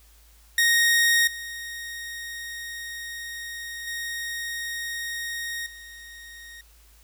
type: tone with level steps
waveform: sawtooth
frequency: 1864.7 Hz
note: A#6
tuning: in tune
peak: -14 / -30 / -26 / -38 dBFS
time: 0.58-6.61 s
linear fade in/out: 2 ms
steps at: 1.27 / 3.87 / 5.66 s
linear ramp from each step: 5 ms
effects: added 54 Hz sine -53 dBFS peak until 7.03 s + white hiss -58 dBFS RMS until 7.03 s